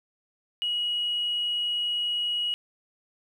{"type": "tone", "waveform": "sine", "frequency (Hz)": 2905, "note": "F#7", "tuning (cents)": -32, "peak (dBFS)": -24, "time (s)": [0.62, 2.54], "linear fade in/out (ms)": 0, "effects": ["tanh soft clip ceiling -20 dBFS", "10-bit"]}